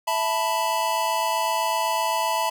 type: chord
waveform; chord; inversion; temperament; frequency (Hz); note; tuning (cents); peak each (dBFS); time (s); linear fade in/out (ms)
square; E suspended fourth; none; equal; 659.3 / 880 / 987.8; E5 / A5 / B5; 0 / 0 / 0; -29 / -26 / -26; 0.07-2.5; 10
effects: none